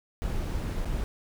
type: noise with dropouts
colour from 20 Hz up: brown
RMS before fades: -30 dBFS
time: 0.22-1.04 s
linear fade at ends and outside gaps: 0 ms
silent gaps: 0.449-0.453 / 0.848-0.855 s
effects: none